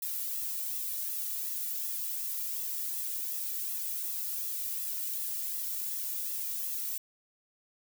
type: noise with flanger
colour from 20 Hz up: violet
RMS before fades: -35 dBFS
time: 0.02-6.98 s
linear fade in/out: 5 ms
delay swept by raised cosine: 1.3 to 1.93 ms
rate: 2.7 Hz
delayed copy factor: -0.75
effects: none